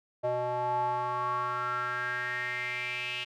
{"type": "tone with band-pass filter sweep", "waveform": "square", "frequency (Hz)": 123.5, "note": "B2", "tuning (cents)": 0, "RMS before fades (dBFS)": -32, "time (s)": [0.23, 3.25], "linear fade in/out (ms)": 20, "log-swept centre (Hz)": [660, 2800], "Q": 6.3, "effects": []}